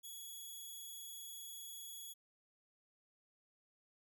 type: tone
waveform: 5% pulse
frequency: 3365 Hz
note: G#7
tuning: 22 cents sharp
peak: -40 dBFS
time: 0.03-2.14 s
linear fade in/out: 20 ms
effects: none